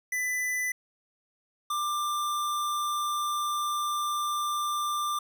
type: tone pair in turn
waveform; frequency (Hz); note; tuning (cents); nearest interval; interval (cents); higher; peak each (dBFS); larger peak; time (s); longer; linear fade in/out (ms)
square; 1997 / 1187.4; B6 / D6; +19 / +19; major sixth; 900; first; -28; neither; 0.12-0.72 / 1.7-5.19; second; 5
effects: none